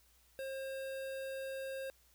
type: tone with notch filter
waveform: square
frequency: 535 Hz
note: C5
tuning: 38 cents sharp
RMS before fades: -42 dBFS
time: 0.39-1.9 s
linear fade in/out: 0 ms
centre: 6200 Hz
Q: 1.8
effects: added 60 Hz sine -70 dBFS peak until 2.14 s + white hiss -69 dBFS RMS until 2.14 s